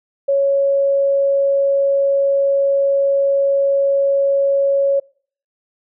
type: tone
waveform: sine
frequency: 554.4 Hz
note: C#5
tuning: in tune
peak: -12 dBFS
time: 0.28-5 s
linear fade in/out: 10 ms
effects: noise-tail reverb RT60 0.5 s tail -25 dB re dry